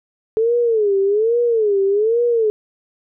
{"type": "tone with vibrato", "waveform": "sine", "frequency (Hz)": 432.6, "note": "A4", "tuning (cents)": -29, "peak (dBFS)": -13, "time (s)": [0.37, 2.5], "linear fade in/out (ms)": 0, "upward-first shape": "sine", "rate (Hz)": 1.2, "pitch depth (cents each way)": 180, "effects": []}